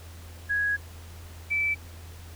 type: tone pair in turn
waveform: sine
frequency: 1661.2 / 2318 Hz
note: G#6 / D7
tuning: 0 / -23 cents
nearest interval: tritone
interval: 577 cents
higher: second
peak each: -23 dBFS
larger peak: neither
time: 0.49-0.77 / 1.5-1.75 s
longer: first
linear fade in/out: 20 ms
effects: added 83 Hz sine -42 dBFS peak until 2.35 s + pink hiss -50 dBFS RMS until 2.35 s